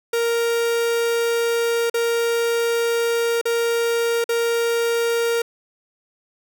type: tone with dropouts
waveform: 45% pulse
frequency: 466.2 Hz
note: A#4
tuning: in tune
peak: -18 dBFS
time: 0.13-5.42 s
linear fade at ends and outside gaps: 5 ms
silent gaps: 1.899-1.941 / 3.414-3.454 / 4.242-4.29 s
effects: none

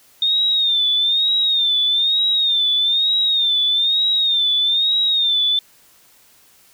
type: tone with vibrato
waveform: sine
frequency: 3649 Hz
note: A#7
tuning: 38 cents flat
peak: -14 dBFS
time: 0.22-5.59 s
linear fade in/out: 2 ms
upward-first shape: sine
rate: 1.1 Hz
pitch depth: 89 cents each way
effects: white hiss -52 dBFS RMS until 6.73 s

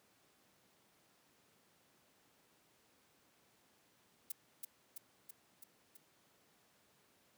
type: noise with echo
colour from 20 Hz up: violet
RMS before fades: -41 dBFS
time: 4.3-4.32 s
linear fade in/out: 5 ms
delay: 330 ms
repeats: 5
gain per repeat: -3 dB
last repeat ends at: 5.97 s
effects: pink hiss -71 dBFS RMS until 7.37 s + high-pass 150 Hz 12 dB/octave

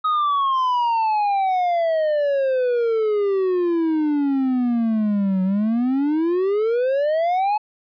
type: exponential two-way sweep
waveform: triangle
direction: down then up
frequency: 1266 to 185 to 861 Hz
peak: -15 dBFS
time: 0.04-7.58 s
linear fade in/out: 10 ms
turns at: 5.43 s
effects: resampled to 11025 Hz

